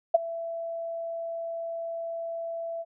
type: tone with ADSR envelope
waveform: sine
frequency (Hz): 667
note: E5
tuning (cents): +20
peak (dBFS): -12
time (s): 0.14-2.85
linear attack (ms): 9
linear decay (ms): 19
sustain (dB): -19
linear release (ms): 42
effects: none